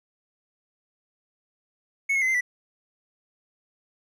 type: tone with pitch steps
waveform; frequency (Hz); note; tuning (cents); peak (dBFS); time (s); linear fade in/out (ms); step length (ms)
triangle; 2203 / 2165 / 2042 / 2079 / 1968; C#7 / C#7 / C7 / C7 / B6; -11 / -41 / -43 / -12 / -7; -19; 2.09-2.41; 10; 64
effects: none